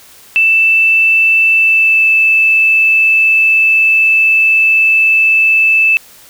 sine tone with pitch glide, 2650 to 2632 Hz, E7 to E7, +9 to -3 cents, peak -6 dBFS, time 0.36-5.97 s, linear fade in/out 0 ms, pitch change -12 cents, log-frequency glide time 1.54-2.08 s, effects white hiss -40 dBFS RMS until 6.29 s

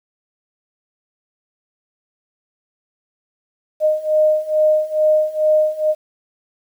sine beating tone pair, 615 / 617.3 Hz, D#5 / D#5, -20 / -14 cents, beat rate 2.3 Hz, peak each -17 / -15 dBFS, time 3.8-5.95 s, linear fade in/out 50 ms, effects 8-bit

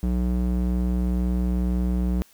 square tone with band-pass filter, 61 Hz, B1, 21 cents flat, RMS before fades -23 dBFS, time 0.03-2.22 s, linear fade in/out 0 ms, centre 150 Hz, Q 1.1, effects white hiss -56 dBFS RMS until 2.33 s

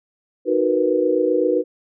sine chord, B major seventh, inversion first, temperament equal, 311.1 / 370 / 466.2 / 493.9 Hz, D#4 / F#4 / A#4 / B4, 0 / 0 / 0 / 0 cents, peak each -22 / -21 / -23 / -19 dBFS, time 0.45-1.64 s, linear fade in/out 50 ms, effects none

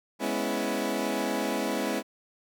20% pulse chord, C# minor seventh, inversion second, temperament equal with one note detuned, 207.7 / 248.7 / 277.2 / 329.6 Hz, G#3 / B3 / C#4 / E4, 0 / +12 / 0 / 0 cents, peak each -28 dBFS, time 0.19-2.03 s, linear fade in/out 50 ms, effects none

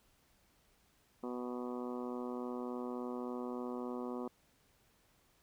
harmonic tone, 123.47 Hz, B2, in tune, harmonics 2 / 3 / 4 / 5 / 6 / 7 / 8 / 9 / 10, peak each -41 / -44 / -46 / -53 / -52 / -56 / -52 / -53 / -56 dBFS, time 1.23-4.28 s, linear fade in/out 5 ms, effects pink hiss -71 dBFS RMS until 5.42 s

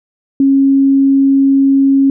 sine tone, 273.1 Hz, C#4, 26 cents flat, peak -6 dBFS, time 0.4-2.1 s, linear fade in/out 2 ms, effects none

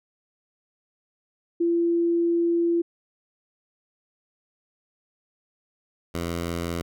sine / 10% pulse tone pair in turn, 340 / 85.16 Hz, F4 / F2, -46 / -43 cents, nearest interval 2 octaves, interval 2397 cents, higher first, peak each -19 dBFS, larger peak neither, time 1.6-2.82 / 6.14-6.82 s, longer first, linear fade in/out 10 ms, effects none

